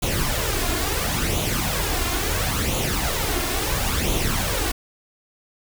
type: noise with flanger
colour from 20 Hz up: pink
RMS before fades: -23 dBFS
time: 0.02-4.72 s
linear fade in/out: 10 ms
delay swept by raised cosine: 0.29 to 2.89 ms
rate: 0.73 Hz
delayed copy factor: +0.6
effects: none